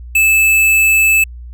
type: tone with hard clipping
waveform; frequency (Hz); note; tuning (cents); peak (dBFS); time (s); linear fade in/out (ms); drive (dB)
sine; 2620; E7; -11; -9; 0.15-1.24; 5; 15
effects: added 60 Hz sine -28 dBFS peak until 1.53 s